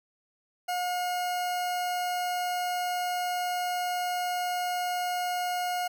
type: tone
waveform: 40% pulse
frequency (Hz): 718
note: F5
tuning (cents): +48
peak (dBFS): -27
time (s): 0.68-5.88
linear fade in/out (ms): 10
effects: none